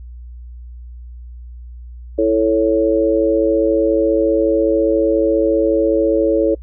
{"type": "chord", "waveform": "sine", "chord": "A major", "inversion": "second", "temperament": "equal", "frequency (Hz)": [329.6, 440, 554.4], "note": ["E4", "A4", "C#5"], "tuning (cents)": [0, 0, 0], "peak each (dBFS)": -16, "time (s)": [2.18, 6.55], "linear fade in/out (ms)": 10, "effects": ["noise-tail reverb RT60 0.1 s tail -26 dB re dry", "added 60 Hz sine -31 dBFS peak until 6.62 s"]}